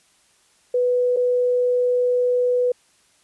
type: tone with dropouts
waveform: sine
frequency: 494.3 Hz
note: B4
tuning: 1 cent sharp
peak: -16 dBFS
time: 0.74-2.72 s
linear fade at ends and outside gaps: 5 ms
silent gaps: 1.164-1.169 s
effects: white hiss -59 dBFS RMS until 3.23 s + resampled to 24000 Hz